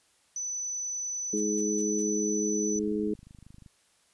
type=tone; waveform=sine; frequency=5990 Hz; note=F#8; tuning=20 cents sharp; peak=-31 dBFS; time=0.36-2.79 s; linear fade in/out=2 ms
type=harmonic tone; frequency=105.4 Hz; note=G#2; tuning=26 cents sharp; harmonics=2 / 3 / 4; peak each=-31 / -31 / -31 dBFS; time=1.33-3.14 s; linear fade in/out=5 ms
type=noise bursts; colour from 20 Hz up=blue; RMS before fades=-49 dBFS; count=4; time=1.37-2.02 s; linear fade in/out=0 ms; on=35 ms; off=170 ms
type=click train; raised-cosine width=5 ms; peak=-38 dBFS; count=24; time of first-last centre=2.76-3.662 s; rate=25.5 Hz
effects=white hiss -66 dBFS RMS until 4.13 s + resampled to 24000 Hz